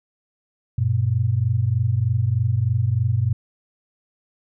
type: tone pair together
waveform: sine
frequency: 97.3 / 120.55 Hz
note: G2 / B2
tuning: -12 / -41 cents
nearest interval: major third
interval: 371 cents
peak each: -21 / -19 dBFS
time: 0.78-3.33 s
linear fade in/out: 5 ms
effects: none